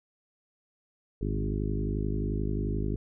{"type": "harmonic tone with a mistuned harmonic", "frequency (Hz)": 51.4, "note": "G#1", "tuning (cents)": -17, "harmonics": [1, 2, 3, 4, 5, 6, 7, 8], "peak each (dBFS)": [-31, -34, -36, -37, -38, -39, -39, -40], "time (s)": [1.21, 2.96], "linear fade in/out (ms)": 5, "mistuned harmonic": 2, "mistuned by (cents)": 40, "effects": []}